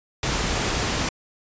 pink noise, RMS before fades -24 dBFS, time 0.23-1.09 s, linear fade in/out 2 ms, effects resampled to 16000 Hz

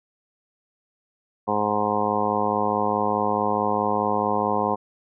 harmonic tone, 104.7 Hz, G#2, 15 cents sharp, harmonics 1 / 2 / 3 / 4 / 5 / 6 / 7 / 8 / 9 / 10, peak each -37 / -29 / -33 / -29 / -28 / -37 / -27 / -30 / -27 / -28 dBFS, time 1.47-4.76 s, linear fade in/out 20 ms, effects none

